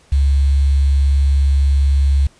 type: tone with quantisation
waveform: sine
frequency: 69.3 Hz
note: C#2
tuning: in tune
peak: -10 dBFS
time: 0.12-2.27 s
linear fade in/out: 5 ms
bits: 6
effects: pink hiss -51 dBFS RMS until 2.39 s + resampled to 22050 Hz